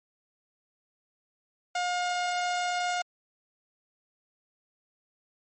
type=tone; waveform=sawtooth; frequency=714 Hz; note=F5; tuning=38 cents sharp; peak=-23 dBFS; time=1.75-3.02 s; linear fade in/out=5 ms; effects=MP3 32 kbps